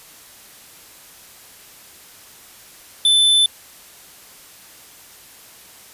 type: tone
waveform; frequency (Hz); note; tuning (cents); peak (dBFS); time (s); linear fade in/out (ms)
square; 3521; A7; 0; -12; 3.05-3.46; 2
effects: white hiss -44 dBFS RMS until 5.93 s + resampled to 32000 Hz